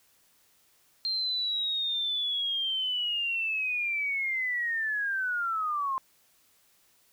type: linear sweep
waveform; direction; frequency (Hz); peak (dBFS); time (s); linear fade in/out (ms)
sine; down; 4186 to 1043; -27; 1.05-5.98; 0
effects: white hiss -65 dBFS RMS until 7.12 s